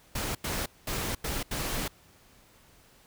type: noise bursts at uneven times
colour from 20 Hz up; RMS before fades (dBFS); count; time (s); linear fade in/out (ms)
pink; -32; 5; 0.15-0.35 / 0.44-0.66 / 0.87-1.15 / 1.24-1.43 / 1.51-1.88; 5
effects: pink hiss -59 dBFS RMS until 3.06 s